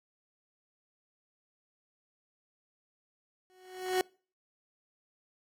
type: tone with exponential growth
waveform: 30% pulse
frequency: 370 Hz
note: F#4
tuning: in tune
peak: -21 dBFS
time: 3.5-4.01 s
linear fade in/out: 0 ms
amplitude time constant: 110 ms
effects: noise-tail reverb RT60 0.4 s tail -26 dB re dry + AAC 64 kbps